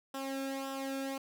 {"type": "tone with flanger", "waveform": "sawtooth", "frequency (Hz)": 270.4, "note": "C#4", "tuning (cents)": -43, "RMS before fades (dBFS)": -38, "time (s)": [0.14, 1.18], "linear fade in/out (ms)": 5, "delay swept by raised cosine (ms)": [0.45, 1.01], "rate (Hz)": 1.8, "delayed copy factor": -0.7, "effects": []}